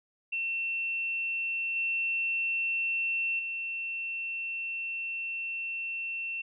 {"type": "tone with level steps", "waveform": "sine", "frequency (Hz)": 2700, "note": "E7", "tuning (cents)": 41, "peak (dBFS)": [-29, -27, -32], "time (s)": [0.32, 6.42], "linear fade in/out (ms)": 10, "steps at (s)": [1.76, 3.39], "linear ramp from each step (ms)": 2, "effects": []}